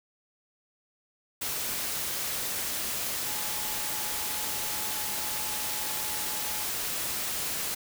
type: tone in noise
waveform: sine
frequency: 852 Hz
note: G#5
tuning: 44 cents sharp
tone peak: -43 dBFS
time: 3.26-6.64 s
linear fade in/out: 10 ms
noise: white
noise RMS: -32 dBFS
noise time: 1.41-7.75 s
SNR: -14 dB
effects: none